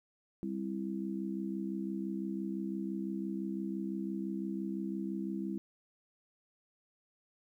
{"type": "harmonic tone", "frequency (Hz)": 65.9, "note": "C2", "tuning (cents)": 13, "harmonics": [3, 4, 5], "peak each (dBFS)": [-37, -42, -39], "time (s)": [0.43, 5.58], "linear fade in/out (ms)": 0, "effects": ["12-bit"]}